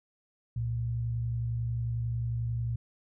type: tone pair together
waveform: sine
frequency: 65.41 / 116.55 Hz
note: C2 / A#2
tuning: 0 / 0 cents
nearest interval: minor seventh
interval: 1000 cents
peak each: -38 / -29 dBFS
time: 0.56-2.76 s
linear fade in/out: 5 ms
effects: none